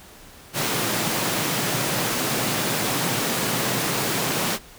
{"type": "high-pass noise", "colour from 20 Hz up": "pink", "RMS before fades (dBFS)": -24, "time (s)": [0.53, 4.59], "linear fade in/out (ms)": 50, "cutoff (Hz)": 110, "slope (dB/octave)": 96, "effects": ["pink hiss -46 dBFS RMS until 4.78 s"]}